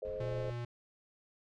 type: chord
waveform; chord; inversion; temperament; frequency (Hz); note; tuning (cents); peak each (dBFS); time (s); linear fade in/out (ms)
sine; A diminished; none; equal with one note detuned; 428.7 / 523.3 / 622.3; A4 / C5 / Eb5; -45 / 0 / 0; -43 / -39 / -44; 0.02-0.5; 5
type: noise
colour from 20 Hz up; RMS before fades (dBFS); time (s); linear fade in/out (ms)
brown; -49; 0.05-0.52; 0
type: tone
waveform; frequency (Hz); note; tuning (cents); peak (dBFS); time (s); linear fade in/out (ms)
square; 119.7; A#2; +46; -38; 0.2-0.65; 5
effects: low-pass 4000 Hz 12 dB/octave